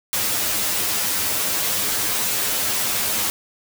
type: noise with comb filter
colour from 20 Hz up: white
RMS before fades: -22 dBFS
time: 0.13-3.3 s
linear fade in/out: 0 ms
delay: 9.7 ms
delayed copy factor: +0.8
effects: none